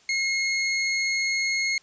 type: tone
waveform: sawtooth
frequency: 2157 Hz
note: C#7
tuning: 48 cents flat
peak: -19 dBFS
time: 0.09-1.78 s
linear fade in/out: 2 ms
effects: white hiss -57 dBFS RMS until 1.82 s + resampled to 16000 Hz